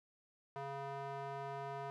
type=tone with band-pass filter; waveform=square; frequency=138.59 Hz; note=C#3; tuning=in tune; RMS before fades=-44 dBFS; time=0.56-1.9 s; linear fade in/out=0 ms; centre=830 Hz; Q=1.6; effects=none